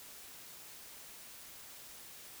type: silence
effects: white hiss -52 dBFS RMS until 2.4 s